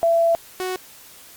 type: tone pair in turn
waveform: sine / sawtooth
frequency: 670 / 369.8 Hz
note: E5 / F#4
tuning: +28 / -1 cents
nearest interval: minor seventh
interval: 1029 cents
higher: first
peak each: -14 / -20 dBFS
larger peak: first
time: 0.03-0.35 / 0.6-0.76 s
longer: first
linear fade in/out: 0 ms
effects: white hiss -45 dBFS RMS until 1.36 s + Opus 48 kbps